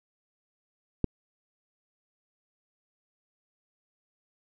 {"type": "click", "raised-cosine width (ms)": 3, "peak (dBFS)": -11, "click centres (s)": 1.043, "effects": []}